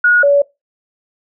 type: tone pair in turn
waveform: sine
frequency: 1449 / 568.8 Hz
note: F#6 / C#5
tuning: -37 / +45 cents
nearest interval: octave + major third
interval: 1618 cents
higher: first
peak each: -7 dBFS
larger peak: neither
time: 0.04-0.23 / 0.23-0.42 s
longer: neither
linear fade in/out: 5 ms
effects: noise-tail reverb RT60 0.2 s tail -21 dB re dry